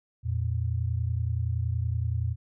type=tone pair together; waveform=sine; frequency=85.26 / 115.9 Hz; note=F2 / A#2; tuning=-41 / -10 cents; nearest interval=perfect fourth; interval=531 cents; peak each=-28 dBFS; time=0.23-2.36 s; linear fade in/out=50 ms; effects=none